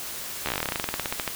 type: slowing click train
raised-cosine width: 0.3 ms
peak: -10 dBFS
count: 23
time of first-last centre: 0.46-1.277 s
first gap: 13 ms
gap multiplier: 1.09
effects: white hiss -35 dBFS RMS until 1.35 s